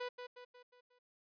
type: tone with echo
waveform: sawtooth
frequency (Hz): 493.9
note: B4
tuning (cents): 0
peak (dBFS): -35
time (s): 0-0.09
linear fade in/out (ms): 10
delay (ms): 180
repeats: 5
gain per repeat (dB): -6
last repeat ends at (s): 0.99
effects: resampled to 11025 Hz